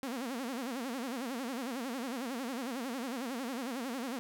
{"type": "tone with vibrato", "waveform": "sawtooth", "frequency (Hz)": 251, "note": "B3", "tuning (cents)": 28, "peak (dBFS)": -32, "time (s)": [0.03, 4.19], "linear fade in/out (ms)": 0, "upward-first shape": "sine", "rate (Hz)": 11, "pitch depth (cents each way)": 180, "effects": []}